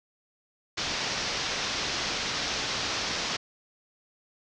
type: low-pass noise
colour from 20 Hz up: white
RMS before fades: -31 dBFS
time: 0.77-3.37 s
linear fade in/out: 10 ms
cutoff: 6000 Hz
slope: 48 dB/octave
effects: none